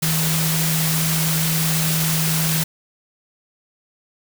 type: tone in noise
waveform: sine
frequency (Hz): 160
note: D#3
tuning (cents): +49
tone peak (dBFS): -20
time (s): 0.02-2.64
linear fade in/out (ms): 10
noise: white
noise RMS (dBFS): -22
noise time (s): 0.02-2.64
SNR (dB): -1
effects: none